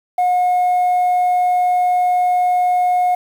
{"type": "tone", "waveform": "sine", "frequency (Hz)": 722, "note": "F#5", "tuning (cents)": -43, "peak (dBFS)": -10, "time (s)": [0.18, 3.15], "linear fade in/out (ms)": 5, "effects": ["tanh soft clip ceiling -11 dBFS", "7-bit"]}